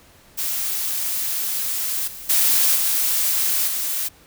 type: noise with level steps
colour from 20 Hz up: blue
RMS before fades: -24 / -36 / -17 / -20 / -24 dBFS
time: 0.37-4.09 s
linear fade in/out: 20 ms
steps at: 2.07 / 2.29 / 2.75 / 3.67 s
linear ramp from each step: 10 ms
effects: pink hiss -51 dBFS RMS until 4.26 s